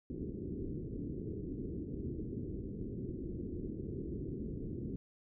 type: low-pass noise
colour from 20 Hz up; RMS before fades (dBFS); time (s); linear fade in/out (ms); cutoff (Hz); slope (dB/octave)
white; -41; 0.1-4.96; 0; 390; 48
effects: none